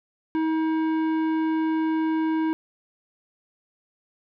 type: tone with tanh clipping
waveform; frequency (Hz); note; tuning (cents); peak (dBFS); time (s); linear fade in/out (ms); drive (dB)
sine; 318.5; D#4; +41; -23; 0.35-2.53; 0; 13
effects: none